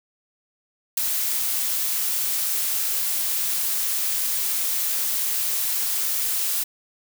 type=noise with ADSR envelope; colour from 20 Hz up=blue; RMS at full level=-18 dBFS; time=0.97-6.64 s; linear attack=6 ms; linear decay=5 ms; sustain=-6 dB; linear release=12 ms; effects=none